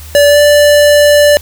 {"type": "tone with pitch glide", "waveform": "square", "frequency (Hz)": [578, 586.1], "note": ["D5", "D5"], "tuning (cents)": [-28, -4], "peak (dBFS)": -4, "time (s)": [0.15, 1.37], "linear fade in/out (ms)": 0, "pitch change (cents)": 24, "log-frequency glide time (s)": [0.27, 0.39], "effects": ["added 77 Hz sine -28 dBFS peak until 1.41 s", "white hiss -34 dBFS RMS until 1.41 s"]}